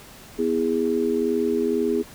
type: harmonic tone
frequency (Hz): 82.1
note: E2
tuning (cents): -6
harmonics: 3 / 4 / 5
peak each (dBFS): -25 / -26 / -22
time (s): 0.38-2.03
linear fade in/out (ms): 20
effects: pink hiss -45 dBFS RMS until 2.14 s